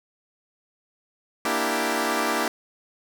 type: chord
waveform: 10% pulse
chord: E half-diminished seventh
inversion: second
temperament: equal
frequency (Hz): 233.1 / 293.7 / 329.6 / 392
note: Bb3 / D4 / E4 / G4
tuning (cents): 0 / 0 / 0 / 0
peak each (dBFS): -20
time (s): 1.45-2.48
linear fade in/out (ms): 2
effects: none